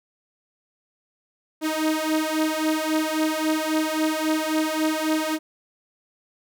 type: beating tone pair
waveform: sawtooth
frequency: 310.8 / 314.5 Hz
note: D#4 / D#4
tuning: -2 / +19 cents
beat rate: 3.7 Hz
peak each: -21 / -20 dBFS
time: 1.61-5.39 s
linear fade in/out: 50 ms
effects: none